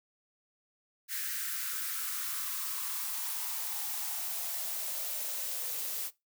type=noise with high-pass filter sweep; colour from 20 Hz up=blue; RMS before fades=-36 dBFS; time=1.08-6.11 s; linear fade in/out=50 ms; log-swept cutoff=1700 to 440 Hz; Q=3.8; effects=noise-tail reverb RT60 0.2 s tail -19 dB re dry